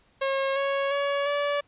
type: tone with pitch steps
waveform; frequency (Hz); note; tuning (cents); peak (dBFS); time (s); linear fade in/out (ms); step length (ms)
sawtooth; 542 / 553.1 / 564.4 / 575.9; C#5 / C#5 / C#5 / D5; -39 / -4 / +31 / -34; -20; 0.21-1.61; 10; 350
effects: pink hiss -63 dBFS RMS until 1.67 s + resampled to 8000 Hz